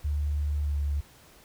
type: tone with pitch glide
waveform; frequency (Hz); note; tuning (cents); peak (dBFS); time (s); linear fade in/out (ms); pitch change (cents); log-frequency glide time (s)
sine; 73.42 to 72.03; D2 to D2; 0 to -33; -25; 0.04-1.01; 10; -33; 0.64-0.75
effects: pink hiss -55 dBFS RMS until 1.44 s